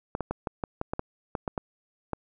clicks, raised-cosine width 1 ms, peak -15 dBFS, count 12, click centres 0.151 / 0.207 / 0.31 / 0.472 / 0.638 / 0.814 / 0.935 / 0.994 / 1.352 / 1.478 / 1.578 / 2.133 s, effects none

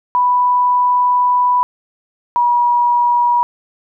sine tone pair in turn, 987.8 / 963.6 Hz, B5 / B5, 0 / -43 cents, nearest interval unison, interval 43 cents, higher first, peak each -10 dBFS, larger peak neither, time 0.15-1.63 / 2.36-3.43 s, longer first, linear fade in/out 0 ms, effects none

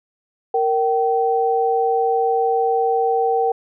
sine tone pair together, 463.7 / 770 Hz, A#4 / G5, -9 / -31 cents, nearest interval major sixth, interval 878 cents, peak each -18 dBFS, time 0.54-3.52 s, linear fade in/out 5 ms, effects none

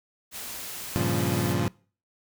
white noise, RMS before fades -37 dBFS, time 0.31-1.56 s, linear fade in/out 50 ms
25% pulse chord, G half-diminished seventh, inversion none, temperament equal, 98 / 116.54 / 138.59 / 174.61 Hz, G2 / Bb2 / Db3 / F3, 0 / 0 / 0 / 0 cents, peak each -26 dBFS, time 0.96-1.68 s, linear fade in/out 0 ms
effects noise-tail reverb RT60 0.4 s tail -23 dB re dry

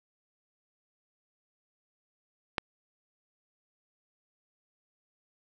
click, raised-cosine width 0.3 ms, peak -11 dBFS, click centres 2.582 s, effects none

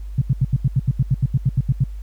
sine tone bursts, 130.81 Hz, C3, in tune, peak -12 dBFS, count 15, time 0.18-1.84 s, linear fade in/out 5 ms, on 36 ms, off 80 ms, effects added 50 Hz sine -28 dBFS peak until 2.02 s + pink hiss -57 dBFS RMS until 2.02 s

